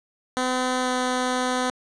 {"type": "tone with pitch glide", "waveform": "10% pulse", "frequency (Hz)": [254.3, 252.7], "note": ["C4", "B3"], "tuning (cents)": [-49, 40], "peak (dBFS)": -14, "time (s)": [0.37, 1.7], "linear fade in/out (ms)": 0, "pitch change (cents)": -11, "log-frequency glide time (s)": [0.81, 0.89], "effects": ["resampled to 22050 Hz", "8-bit"]}